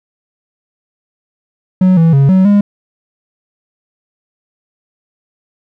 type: tone with pitch steps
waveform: triangle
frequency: 185.2 / 164.4 / 138 / 188 / 203.8 Hz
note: F#3 / E3 / C#3 / F#3 / G#3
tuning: +2 / -4 / -7 / +28 / -32 cents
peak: -3 dBFS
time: 1.81-2.61 s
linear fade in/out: 5 ms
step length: 160 ms
effects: none